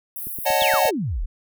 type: high-pass noise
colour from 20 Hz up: pink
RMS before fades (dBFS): -31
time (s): 0.16-0.89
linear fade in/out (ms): 2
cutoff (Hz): 11000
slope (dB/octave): 48
type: click train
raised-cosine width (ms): 3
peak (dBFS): -25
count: 6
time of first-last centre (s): 0.27-0.855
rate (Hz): 8.55
type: chord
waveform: square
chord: D# half-diminished seventh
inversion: third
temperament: equal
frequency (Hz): 554.4 / 622.3 / 740 / 880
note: C#5 / D#5 / F#5 / A5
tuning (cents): 0 / 0 / 0 / 0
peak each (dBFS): -24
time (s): 0.45-0.91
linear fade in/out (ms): 20
type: exponential sweep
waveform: sine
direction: down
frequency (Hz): 4060 to 30.01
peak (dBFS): -22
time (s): 0.6-1.26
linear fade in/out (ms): 10
effects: none